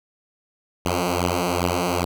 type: beating tone pair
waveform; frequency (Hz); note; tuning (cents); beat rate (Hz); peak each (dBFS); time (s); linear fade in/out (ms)
5% pulse; 87.31 / 89.81; F2 / F2; 0 / +49; 2.5; -12; 0.85-2.05; 10
effects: none